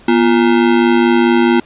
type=ring-modulated tone; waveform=square; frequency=293.7 Hz; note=D4; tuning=in tune; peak=-6 dBFS; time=0.08-1.6 s; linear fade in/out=5 ms; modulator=52.3 Hz; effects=pink hiss -43 dBFS RMS until 1.65 s + resampled to 8000 Hz